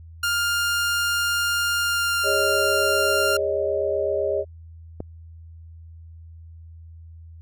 sawtooth tone with pitch glide, 1405 to 1394.5 Hz, F6 to F6, +10 to -3 cents, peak -17 dBFS, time 0.23-3.37 s, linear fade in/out 5 ms, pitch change -13 cents, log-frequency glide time 1.81-2.23 s
sine chord, Ab suspended fourth, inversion none, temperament equal with one note detuned, 406.5 / 554.4 / 622.3 Hz, Ab4 / Db5 / Eb5, -37 / 0 / 0 cents, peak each -25 dBFS, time 2.23-4.45 s, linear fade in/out 50 ms
click, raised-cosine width 2 ms, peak -17 dBFS, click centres 5.004 s
effects added 82 Hz sine -40 dBFS peak until 7.41 s

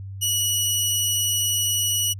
15% pulse tone, 2928 Hz, F#7, 19 cents flat, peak -13 dBFS, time 0.21-2.14 s, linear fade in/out 20 ms, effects added 97 Hz sine -32 dBFS peak until 2.19 s

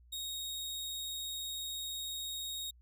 sawtooth tone, 3754 Hz, A#7, 11 cents sharp, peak -35 dBFS, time 0.12-2.71 s, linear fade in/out 10 ms, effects added 60 Hz sine -58 dBFS peak until 2.81 s

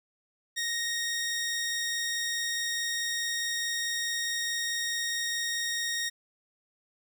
15% pulse tone, 1864.7 Hz, A#6, in tune, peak -23 dBFS, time 0.56-6.1 s, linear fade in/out 20 ms, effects none

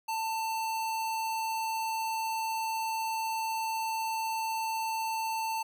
square tone, 892 Hz, A5, 23 cents sharp, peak -31 dBFS, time 0.08-5.63 s, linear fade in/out 10 ms, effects none

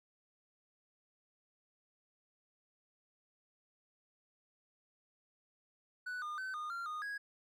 triangle tone with pitch steps, 1485 / 1213 / 1527 / 1223 / 1382 / 1231 / 1655 Hz, F#6 / D#6 / G6 / D#6 / F6 / D#6 / G#6, +6 / -44 / -46 / -30 / -19 / -19 / -6 cents, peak -37 dBFS, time 6.06-7.18 s, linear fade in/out 10 ms, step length 160 ms, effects none

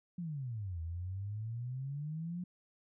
sine exponential two-way sweep, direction down then up, 181.7 to 80.6 to 181.7 Hz, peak -37 dBFS, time 0.18-2.44 s, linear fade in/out 5 ms, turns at 0.81 s, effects none

